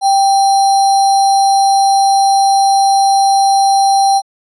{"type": "tone with sample-and-hold", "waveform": "sine", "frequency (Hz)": 785, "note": "G5", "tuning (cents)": 2, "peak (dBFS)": -7, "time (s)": [0.01, 4.22], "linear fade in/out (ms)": 50, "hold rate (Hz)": 4900, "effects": ["resampled to 24000 Hz"]}